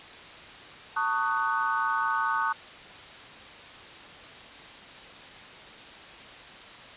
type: chord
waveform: sine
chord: D# half-diminished seventh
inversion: second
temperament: just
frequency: 896 / 1120.1 / 1244.5 / 1493.4 Hz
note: A5 / C#6 / D#6 / F#6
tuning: +31 / +18 / 0 / +16 cents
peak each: -30 dBFS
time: 0.96-2.53 s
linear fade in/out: 10 ms
effects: white hiss -45 dBFS RMS until 6.96 s + resampled to 8000 Hz